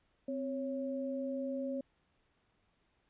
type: tone pair together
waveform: sine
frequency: 260.6 / 552.2 Hz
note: C4 / C#5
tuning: -7 / -7 cents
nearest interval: octave + minor second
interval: 1300 cents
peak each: -37 / -38 dBFS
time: 0.28-1.81 s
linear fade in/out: 5 ms
effects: pink hiss -75 dBFS RMS until 3.09 s + resampled to 8000 Hz